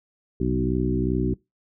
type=harmonic tone with a mistuned harmonic; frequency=62.6 Hz; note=B1; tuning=24 cents sharp; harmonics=1 / 2 / 3 / 4 / 5 / 6; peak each=-28 / -28 / -28 / -28 / -28 / -28 dBFS; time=0.4-1.34 s; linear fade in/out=5 ms; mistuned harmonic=2; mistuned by=+38 cents; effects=noise-tail reverb RT60 0.2 s tail -23 dB re dry